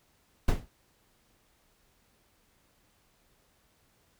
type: noise with exponential decay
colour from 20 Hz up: brown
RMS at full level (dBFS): -18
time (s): 0.48-0.68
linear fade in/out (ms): 5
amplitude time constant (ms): 42
effects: pink hiss -68 dBFS RMS until 4.19 s